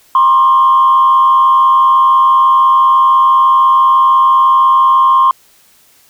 sine tone with frequency modulation, 1064 Hz, C6, 29 cents sharp, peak -4 dBFS, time 0.15-5.31 s, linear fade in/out 2 ms, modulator 94 Hz, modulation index 0.54, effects tanh soft clip ceiling -1 dBFS + white hiss -48 dBFS RMS until 6.09 s

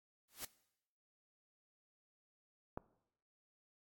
white noise with exponential growth, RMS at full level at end -40 dBFS, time 0.28-0.45 s, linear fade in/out 5 ms, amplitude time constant 36 ms
click, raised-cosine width 1 ms, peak -27 dBFS, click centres 2.775 s
effects noise-tail reverb RT60 0.8 s tail -20 dB re dry + AAC 64 kbps

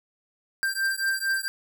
square beating tone pair, 1574 / 1578.4 Hz, G6 / G6, +7 / +11 cents, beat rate 4.4 Hz, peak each -28 dBFS, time 0.63-1.48 s, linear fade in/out 0 ms, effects none

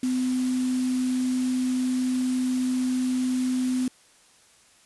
sine tone in noise, 254.4 Hz, C4, 48 cents flat, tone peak -22 dBFS, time 0.03-3.88 s, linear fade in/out 2 ms, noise white, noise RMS -39 dBFS, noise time 0.03-3.88 s, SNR +14 dB, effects white hiss -57 dBFS RMS until 4.85 s + resampled to 24000 Hz

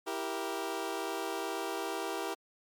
20% pulse chord, E diminished, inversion none, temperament equal with one note detuned, 329.6 / 392 / 470.2 Hz, E4 / G4 / Bb4, 0 / 0 / +15 cents, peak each -34 / -32 / -35 dBFS, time 0.06-2.35 s, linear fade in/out 20 ms, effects MP3 96 kbps

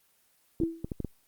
clicks, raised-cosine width 3 ms, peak -20 dBFS, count 6, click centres 0.602 / 0.635 / 0.845 / 0.918 / 1.003 / 1.047 s
sine tone with exponential decay, 329.6 Hz, E4, in tune, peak -22 dBFS, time 0.61-0.89 s, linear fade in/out 5 ms, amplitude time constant 60 ms
effects white hiss -67 dBFS RMS until 1.27 s + Opus 24 kbps

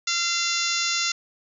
harmonic tone with a mistuned harmonic, 687 Hz, F5, 29 cents flat, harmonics 2 / 3 / 4 / 5 / 6 / 7 / 8 / 9 / 10, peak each -31 / -31 / -31 / -31 / -31 / -31 / -31 / -31 / -31 dBFS, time 0.07-1.12 s, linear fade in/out 5 ms, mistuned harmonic 5, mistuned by +44 cents, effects none

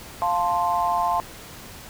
sine chord, F major, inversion none, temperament equal, 698.5 / 880 / 1046.5 Hz, F5 / A5 / C6, 0 / 0 / 0 cents, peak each -24 dBFS, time 0.22-1.2 s, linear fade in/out 0 ms, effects pink hiss -41 dBFS RMS until 1.89 s

